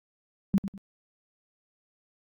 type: tone with echo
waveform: sine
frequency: 195.7 Hz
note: G3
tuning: 3 cents flat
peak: -18 dBFS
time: 0.54-0.58 s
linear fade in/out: 0 ms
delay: 99 ms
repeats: 2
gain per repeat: -11 dB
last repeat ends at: 0.778 s
effects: Opus 48 kbps